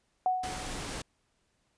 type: tone with exponential decay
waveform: sine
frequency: 740 Hz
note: F#5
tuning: in tune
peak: -22 dBFS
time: 0.26-0.86 s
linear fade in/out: 1 ms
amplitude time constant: 130 ms
type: noise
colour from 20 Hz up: pink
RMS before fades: -38 dBFS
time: 0.43-1.02 s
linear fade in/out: 5 ms
effects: pink hiss -74 dBFS RMS until 1.77 s + resampled to 22050 Hz